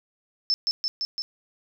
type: tone with echo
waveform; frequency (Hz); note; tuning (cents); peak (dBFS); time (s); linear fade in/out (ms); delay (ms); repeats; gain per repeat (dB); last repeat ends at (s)
sine; 5274; E8; 0; -19; 0.5-0.54; 0; 170; 4; -2; 1.22
effects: none